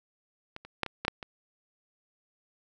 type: clicks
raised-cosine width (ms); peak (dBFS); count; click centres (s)
0.3; -24 / -30 / -11 / -20 / -16 / -7 / -23; 7; 0.564 / 0.65 / 0.833 / 0.863 / 1.05 / 1.081 / 1.228
effects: none